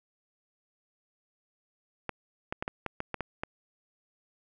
clicks, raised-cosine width 0.5 ms, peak -17 dBFS, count 9, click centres 2.093 / 2.525 / 2.625 / 2.679 / 2.863 / 3.004 / 3.143 / 3.207 / 3.435 s, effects none

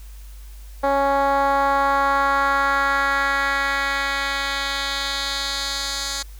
10% pulse tone with band-pass filter sweep, 277.2 Hz, C#4, in tune, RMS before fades -21 dBFS, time 0.83-6.23 s, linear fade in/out 10 ms, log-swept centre 660 to 5600 Hz, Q 1.6, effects added 50 Hz sine -36 dBFS peak until 6.39 s + white hiss -51 dBFS RMS until 6.39 s

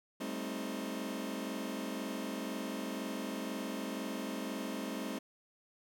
sawtooth chord, A half-diminished seventh, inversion third, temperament just, 198 / 220 / 264 / 316.8 Hz, G3 / A3 / C4 / Eb4, +18 / 0 / +16 / +31 cents, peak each -39 / -39 / -37 / -40 dBFS, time 0.2-5.19 s, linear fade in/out 10 ms, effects none

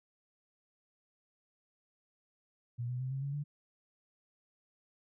sine tone with pitch steps, 120 / 124.74 / 129.66 / 134.77 / 140.09 / 145.62 Hz, B2 / B2 / C3 / C#3 / C#3 / D3, -49 / +18 / -15 / -48 / +19 / -14 cents, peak -34 dBFS, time 2.78-3.44 s, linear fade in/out 20 ms, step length 110 ms, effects none

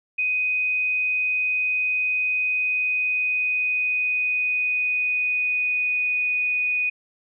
sine tone with pitch glide, 2500 to 2481 Hz, D#7 to D#7, +8 to -6 cents, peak -20 dBFS, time 0.18-6.9 s, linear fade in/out 10 ms, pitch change -14 cents, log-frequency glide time 2.49-6.26 s, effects none

